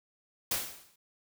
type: noise with exponential decay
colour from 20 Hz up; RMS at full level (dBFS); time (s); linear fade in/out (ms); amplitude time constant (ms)
white; -28; 0.51-0.96; 5; 96
effects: none